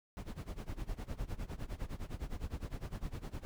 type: noise with tremolo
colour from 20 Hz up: brown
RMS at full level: -38 dBFS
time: 0.17-3.45 s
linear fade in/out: 0 ms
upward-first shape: sine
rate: 9.8 Hz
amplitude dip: 90%
effects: none